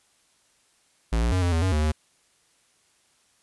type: tone with pitch steps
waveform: square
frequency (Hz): 56.2 / 58.5 / 91.9 / 87.8 / 81.8 / 93.9 / 75.9 / 77.1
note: A1 / A#1 / F#2 / F2 / E2 / F#2 / D#2 / D#2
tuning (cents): +37 / +7 / -11 / +10 / -13 / +26 / -42 / -15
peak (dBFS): -21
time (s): 1.12-1.92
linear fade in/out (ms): 10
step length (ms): 100
effects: white hiss -64 dBFS RMS until 3.42 s + resampled to 24000 Hz